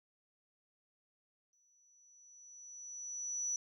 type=tone with exponential growth; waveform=sine; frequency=5920 Hz; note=F#8; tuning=in tune; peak=-32 dBFS; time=1.53-3.56 s; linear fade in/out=1 ms; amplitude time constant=440 ms; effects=tanh soft clip ceiling -28 dBFS